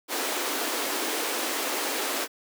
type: high-pass noise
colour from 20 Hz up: pink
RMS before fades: -29 dBFS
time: 0.08-2.28 s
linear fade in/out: 50 ms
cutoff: 270 Hz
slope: 48 dB/octave
effects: none